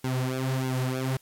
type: tone with flanger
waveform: sawtooth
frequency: 130 Hz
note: C3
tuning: 11 cents flat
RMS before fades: -28 dBFS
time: 0.04-1.17 s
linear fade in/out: 5 ms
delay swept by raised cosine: 1.6 to 6.7 ms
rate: 1.6 Hz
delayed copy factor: -0.9
effects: white hiss -60 dBFS RMS until 1.21 s + AAC 64 kbps